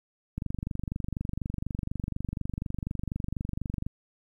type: click train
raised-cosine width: 5 ms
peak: -19 dBFS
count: 85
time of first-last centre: 0.38-3.865 s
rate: 24.1 Hz
effects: 10-bit